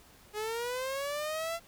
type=linear sweep; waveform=sawtooth; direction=up; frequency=415.3 to 681 Hz; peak=-29 dBFS; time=0.33-1.6 s; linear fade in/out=50 ms; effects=pink hiss -58 dBFS RMS until 1.67 s